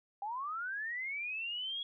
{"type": "linear sweep", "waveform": "sine", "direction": "up", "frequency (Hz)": [783, 3347], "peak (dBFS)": -36, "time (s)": [0.22, 1.83], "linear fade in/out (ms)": 2, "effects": []}